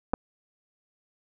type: clicks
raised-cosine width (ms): 1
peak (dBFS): -12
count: 2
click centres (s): 0.135 / 0.139
effects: none